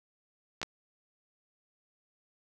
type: clicks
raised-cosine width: 0.2 ms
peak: -17 dBFS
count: 2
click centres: 0.616 / 0.63 s
effects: none